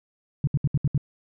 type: tone bursts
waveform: sine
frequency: 141.7 Hz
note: C#3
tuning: 38 cents sharp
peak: -18 dBFS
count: 6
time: 0.44-0.978 s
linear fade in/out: 2 ms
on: 33 ms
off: 68 ms
effects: none